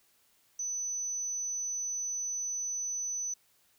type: tone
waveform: sine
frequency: 6000 Hz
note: F#8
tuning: 23 cents sharp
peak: -32 dBFS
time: 0.59-3.34 s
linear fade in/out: 5 ms
effects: white hiss -68 dBFS RMS until 3.78 s